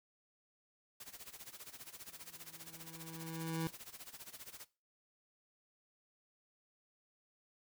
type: noise with tremolo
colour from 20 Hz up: white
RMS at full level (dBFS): -49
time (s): 1-4.65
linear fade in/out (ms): 5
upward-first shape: sine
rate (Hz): 15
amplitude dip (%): 85
type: tone with exponential growth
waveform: 25% pulse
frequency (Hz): 162.9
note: E3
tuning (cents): -20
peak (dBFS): -31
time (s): 2.06-3.67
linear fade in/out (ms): 0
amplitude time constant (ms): 350
effects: noise-tail reverb RT60 0.3 s tail -19 dB re dry